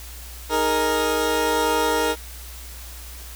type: chord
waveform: 20% pulse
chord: D# suspended fourth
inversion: none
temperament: equal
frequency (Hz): 311.1 / 415.3 / 466.2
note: D#4 / G#4 / A#4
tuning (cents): 0 / 0 / 0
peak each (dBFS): -21 / -22 / -16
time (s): 0.49-2.16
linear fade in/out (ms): 50
effects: added 60 Hz sine -37 dBFS peak until 3.35 s + white hiss -41 dBFS RMS until 3.35 s